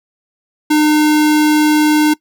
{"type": "tone", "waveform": "square", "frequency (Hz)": 303.3, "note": "D#4", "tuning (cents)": -44, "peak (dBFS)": -9, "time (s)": [0.7, 2.14], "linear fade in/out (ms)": 10, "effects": ["noise-tail reverb RT60 0.1 s tail -21 dB re dry"]}